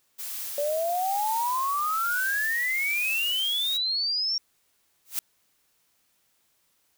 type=noise with tremolo; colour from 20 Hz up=blue; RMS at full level=-34 dBFS; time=0.18-3.78 s; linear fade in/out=20 ms; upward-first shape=triangle; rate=1.1 Hz; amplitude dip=40%
type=exponential sweep; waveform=sine; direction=up; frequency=570 to 5580 Hz; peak=-24 dBFS; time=0.58-4.38 s; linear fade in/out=2 ms
type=noise with exponential growth; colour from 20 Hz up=blue; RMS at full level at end=-24 dBFS; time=5.05-5.19 s; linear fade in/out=1 ms; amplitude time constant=29 ms
effects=white hiss -69 dBFS RMS until 6.97 s